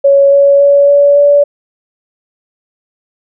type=tone with pitch steps; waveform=sine; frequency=557 / 561.5 / 566.1 / 570.7 / 575.3 Hz; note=C#5 / C#5 / C#5 / D5 / D5; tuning=+8 / +22 / +36 / -50 / -36 cents; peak=-3 dBFS; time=0.04-1.44 s; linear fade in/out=10 ms; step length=280 ms; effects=none